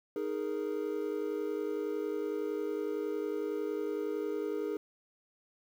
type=chord; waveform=triangle; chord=D# suspended fourth; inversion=none; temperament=equal; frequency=311.1 / 415.3 / 466.2 Hz; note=D#4 / G#4 / A#4; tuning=0 / 0 / 0 cents; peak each=-36 / -33 / -36 dBFS; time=0.16-4.77 s; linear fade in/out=2 ms; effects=10-bit